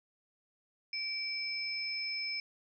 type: tone pair together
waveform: sine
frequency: 2321 / 5210 Hz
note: D7 / E8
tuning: -21 / -21 cents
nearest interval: octave + major second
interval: 1400 cents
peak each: -37 / -37 dBFS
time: 0.93-2.4 s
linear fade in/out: 2 ms
effects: none